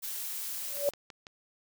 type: noise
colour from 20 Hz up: blue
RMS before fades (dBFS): -37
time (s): 0.02-0.91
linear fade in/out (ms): 20
type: tone with exponential growth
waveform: sine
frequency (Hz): 571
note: D5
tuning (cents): -49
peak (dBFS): -21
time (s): 0.68-0.89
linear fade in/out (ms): 1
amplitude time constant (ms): 45
type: click train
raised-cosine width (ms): 0.2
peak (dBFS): -28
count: 4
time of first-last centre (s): 0.77-1.268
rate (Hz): 6.02
effects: none